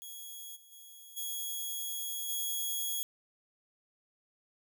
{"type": "tone with level steps", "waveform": "5% pulse", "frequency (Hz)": 3329, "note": "G#7", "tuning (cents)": 3, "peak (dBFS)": [-35, -48, -42, -27, -24], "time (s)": [0.02, 3.03], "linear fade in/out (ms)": 0, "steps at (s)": [0.55, 0.71, 1.16, 2.28], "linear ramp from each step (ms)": 20, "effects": []}